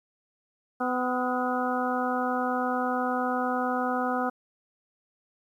harmonic tone with a mistuned harmonic, 251.4 Hz, B3, 31 cents sharp, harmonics 1 / 2 / 3 / 4 / 5 / 6, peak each -30 / -32 / -30 / -36 / -32 / -36 dBFS, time 0.8-4.3 s, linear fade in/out 10 ms, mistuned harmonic 6, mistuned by -58 cents, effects 10-bit

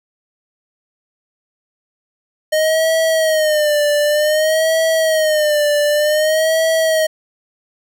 square tone with vibrato, 617 Hz, D#5, 15 cents flat, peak -13 dBFS, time 2.52-7.07 s, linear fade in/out 10 ms, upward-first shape sine, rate 0.54 Hz, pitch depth 83 cents each way, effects none

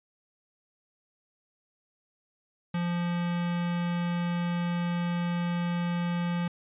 square tone with notch filter, 173.7 Hz, F3, 9 cents flat, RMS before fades -29 dBFS, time 2.74-6.48 s, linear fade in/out 5 ms, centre 440 Hz, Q 1.6, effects resampled to 8000 Hz

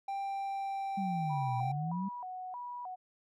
triangle tone with pitch glide, 788 to 782.6 Hz, G5 to G5, +9 to -3 cents, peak -32 dBFS, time 0.08-1.72 s, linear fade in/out 5 ms, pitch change -12 cents, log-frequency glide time 0.28-0.91 s
sine exponential two-way sweep, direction down then up, 201 to 120 to 201 Hz, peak -33 dBFS, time 0.97-2.09 s, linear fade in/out 10 ms, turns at 1.57 s
sine tone with vibrato, 849 Hz, G#5, 38 cents sharp, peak -39 dBFS, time 1.29-2.96 s, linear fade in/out 20 ms, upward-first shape square, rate 1.6 Hz, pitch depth 240 cents each way
effects none

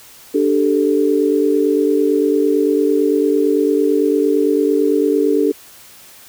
sine chord, D suspended fourth, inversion none, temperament just, 293.7 / 391.6 / 440.5 Hz, D4 / G4 / A4, 0 / -2 / +2 cents, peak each -16 / -17 / -16 dBFS, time 0.34-5.52 s, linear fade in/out 10 ms, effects white hiss -42 dBFS RMS until 6.28 s

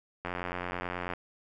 click train, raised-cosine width 0.5 ms, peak -19 dBFS, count 80, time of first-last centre 0.25-1.136 s, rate 89.2 Hz, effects none

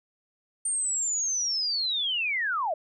sine linear sweep, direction down, 8870 to 581 Hz, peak -25 dBFS, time 0.65-2.74 s, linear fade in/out 5 ms, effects none

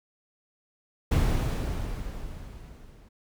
brown noise with level ramp, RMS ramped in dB -21 to -51 dBFS, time 1.11-3.09 s, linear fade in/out 10 ms, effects none

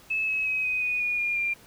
sine tone with pitch steps, 2600 / 2569 / 2538 / 2507 / 2477 / 2447 / 2417 / 2388 Hz, E7 / E7 / D#7 / D#7 / D#7 / D#7 / D7 / D7, -24 / -45 / +34 / +12 / -8 / -29 / +49 / +28 cents, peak -24 dBFS, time 0.1-1.54 s, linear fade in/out 10 ms, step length 180 ms, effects pink hiss -53 dBFS RMS until 1.66 s

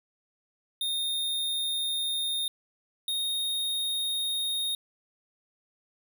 square tone pair in turn, 3672 / 3710 Hz, A#7 / A#7, -27 / -9 cents, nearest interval unison, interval 18 cents, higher second, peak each -28 dBFS, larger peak neither, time 0.81-2.48 / 3.08-4.75 s, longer neither, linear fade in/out 2 ms, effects none

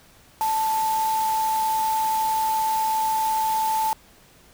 sine tone in noise, 880 Hz, A5, in tune, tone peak -20 dBFS, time 0.41-3.93 s, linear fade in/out 0 ms, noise white, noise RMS -34 dBFS, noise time 0.41-3.93 s, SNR +11 dB, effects pink hiss -53 dBFS RMS until 4.53 s

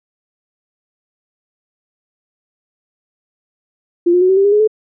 sine tone with pitch steps, 346.2 / 357.4 / 368.9 / 380.8 / 393.1 / 405.8 / 418.9 / 432.4 Hz, F4 / F4 / F#4 / F#4 / G4 / G#4 / G#4 / A4, -15 / +40 / -5 / +50 / +5 / -40 / +15 / -30 cents, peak -8 dBFS, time 4.06-4.676 s, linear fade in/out 10 ms, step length 77 ms, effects none

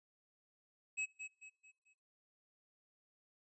square tone with echo, 2569 Hz, E7, 45 cents flat, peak -37 dBFS, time 0.97-1.06 s, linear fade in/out 20 ms, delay 220 ms, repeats 4, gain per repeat -8 dB, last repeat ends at 1.94 s, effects noise-tail reverb RT60 0.6 s tail -26 dB re dry + resampled to 22050 Hz

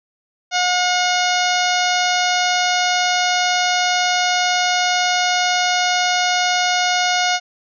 harmonic tone, 722 Hz, F#5, 43 cents flat, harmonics 1 / 2 / 3 / 4 / 5 / 6 / 7 / 8 / 9, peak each -19 / -22 / -24 / -25 / -26 / -27 / -27 / -28 / -29 dBFS, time 0.51-7.4 s, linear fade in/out 50 ms, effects none

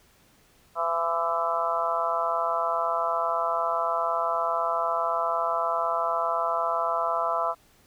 harmonic tone with a mistuned harmonic, 168 Hz, E3, 33 cents sharp, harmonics 3 / 4 / 5 / 6 / 7 / 8, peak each -36 / -28 / -36 / -29 / -31 / -30 dBFS, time 0.75-7.55 s, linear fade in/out 50 ms, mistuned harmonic 8, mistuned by -29 cents, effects pink hiss -60 dBFS RMS until 7.86 s

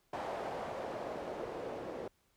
blue noise with low-pass filter sweep, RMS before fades -41 dBFS, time 0.13-2.08 s, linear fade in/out 5 ms, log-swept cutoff 710 to 470 Hz, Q 1.9, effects pink hiss -74 dBFS RMS until 2.36 s

